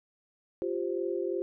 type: chord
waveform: sine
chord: F suspended second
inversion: none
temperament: equal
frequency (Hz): 349.2 / 392 / 523.3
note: F4 / G4 / C5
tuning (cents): 0 / 0 / 0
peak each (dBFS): -32 / -33 / -36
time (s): 0.62-1.42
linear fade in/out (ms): 0
effects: none